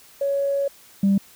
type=tone pair in turn; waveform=sine; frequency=558 / 197.28 Hz; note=C#5 / G3; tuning=+11 / +11 cents; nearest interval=octave + tritone; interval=1800 cents; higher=first; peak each=-19 / -13 dBFS; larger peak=second; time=0.21-0.68 / 1.03-1.18 s; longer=first; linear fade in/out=5 ms; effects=tanh soft clip ceiling -12 dBFS + white hiss -50 dBFS RMS until 1.35 s